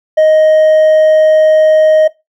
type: tone with hard clipping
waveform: sine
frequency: 624 Hz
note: D#5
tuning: 5 cents sharp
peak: -5 dBFS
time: 0.17-2.08 s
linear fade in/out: 10 ms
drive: 2 dB
effects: noise-tail reverb RT60 0.2 s tail -19 dB re dry